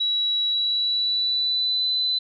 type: tone with pitch glide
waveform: sine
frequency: 3900 to 4012 Hz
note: B7 to B7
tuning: -23 to +26 cents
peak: -20 dBFS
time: 0-2.19 s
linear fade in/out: 10 ms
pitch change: +49 cents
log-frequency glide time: 0.48-1.89 s
effects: none